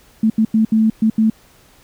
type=tone bursts at uneven times; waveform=sine; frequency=220 Hz; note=A3; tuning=in tune; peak=-10 dBFS; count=6; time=0.23-0.3 / 0.38-0.45 / 0.54-0.65 / 0.72-0.9 / 1.02-1.1 / 1.18-1.3 s; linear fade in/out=5 ms; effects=pink hiss -50 dBFS RMS until 1.83 s